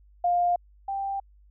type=tone pair in turn; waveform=sine; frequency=704 / 787.3 Hz; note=F5 / G5; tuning=+14 / +7 cents; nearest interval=major second; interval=193 cents; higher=second; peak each=-20 / -27 dBFS; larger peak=first; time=0.24-0.56 / 0.88-1.2 s; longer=neither; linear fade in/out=5 ms; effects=added 50 Hz sine -53 dBFS peak until 1.5 s